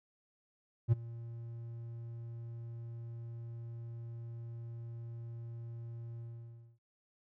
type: tone with ADSR envelope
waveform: triangle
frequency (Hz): 116.54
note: A#2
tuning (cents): 0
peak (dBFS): -19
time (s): 0.88-6.79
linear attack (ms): 42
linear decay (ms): 18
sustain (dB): -21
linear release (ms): 590
effects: none